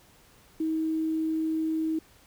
sine tone with quantisation, 318.2 Hz, D#4, 39 cents sharp, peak -25 dBFS, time 0.6-1.99 s, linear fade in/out 5 ms, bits 9, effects pink hiss -58 dBFS RMS until 2.26 s

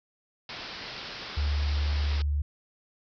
white low-pass noise, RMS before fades -40 dBFS, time 0.49-2.22 s, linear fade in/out 2 ms, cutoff 5300 Hz, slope 96 dB/octave
sine tone, 72.8 Hz, D2, 15 cents flat, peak -24 dBFS, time 1.37-2.42 s, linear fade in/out 5 ms
effects none

